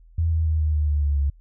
sine tone with pitch steps, 82.41 / 80.57 / 78.78 / 77.02 / 75.31 / 73.63 / 71.99 / 70.39 Hz, E2 / E2 / D#2 / D#2 / D2 / D2 / D2 / C#2, 0 / -39 / +22 / -17 / +44 / +5 / -34 / +27 cents, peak -18 dBFS, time 0.18-1.3 s, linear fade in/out 5 ms, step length 140 ms, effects added 41 Hz sine -47 dBFS peak until 1.4 s

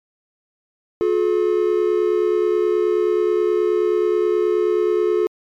triangle tone pair together, 358.2 / 427.6 Hz, F4 / A4, +44 / -49 cents, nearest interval minor third, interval 307 cents, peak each -16 dBFS, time 1.01-5.27 s, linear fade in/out 0 ms, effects MP3 96 kbps

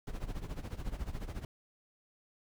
brown noise with tremolo, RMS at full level -36 dBFS, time 0.07-1.45 s, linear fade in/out 2 ms, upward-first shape sine, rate 14 Hz, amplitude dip 80%, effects none

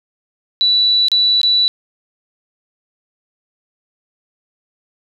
sine tone with dropouts, 3951 Hz, B7, in tune, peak -10 dBFS, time 0.61-1.68 s, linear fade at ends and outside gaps 0 ms, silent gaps 1.084-1.117 / 1.415-1.432 s, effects none

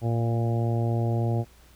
harmonic tone with a mistuned harmonic, 116.5 Hz, A#2, 1 cent flat, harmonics 1 / 2 / 3 / 4 / 5 / 6 / 7, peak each -23 / -33 / -33 / -37 / -37 / -37 / -40 dBFS, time 0.01-1.45 s, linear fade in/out 50 ms, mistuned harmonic 1, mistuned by -19 cents, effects added 60 Hz sine -55 dBFS peak until 1.75 s + pink hiss -57 dBFS RMS until 1.75 s

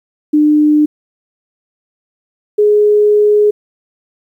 sine tone pair in turn, 300.5 / 418.1 Hz, D4 / G#4, +40 / +12 cents, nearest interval tritone, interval 572 cents, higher second, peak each -6 dBFS, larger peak neither, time 0.33-0.86 / 2.58-3.51 s, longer second, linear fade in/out 10 ms, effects 8-bit

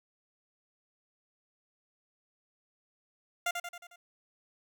15% pulse tone with echo, 698.5 Hz, F5, in tune, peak -22 dBFS, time 3.46-3.51 s, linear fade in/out 5 ms, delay 90 ms, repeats 5, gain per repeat -5 dB, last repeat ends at 3.96 s, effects none

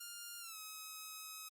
5% pulse tone with pitch glide, 1406 to 1274.5 Hz, F6 to D#6, +11 to +41 cents, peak -36 dBFS, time 0-1.49 s, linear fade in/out 10 ms, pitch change -170 cents, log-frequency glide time 0.4-0.57 s, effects Opus 48 kbps

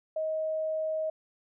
sine tone, 630 Hz, D#5, 21 cents sharp, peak -28 dBFS, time 0.16-1.1 s, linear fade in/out 5 ms, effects none

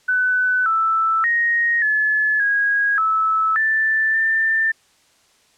sine tone with pitch steps, 1501 / 1321 / 1871 / 1719 / 1646 / 1305 / 1765 / 1786 Hz, F#6 / E6 / A#6 / A6 / G#6 / E6 / A6 / A6, +24 / +3 / +6 / -41 / -16 / -18 / +5 / +25 cents, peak -15 dBFS, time 0.08-4.72 s, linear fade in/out 10 ms, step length 580 ms, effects white hiss -57 dBFS RMS until 5.57 s + low-pass 8000 Hz 12 dB/octave

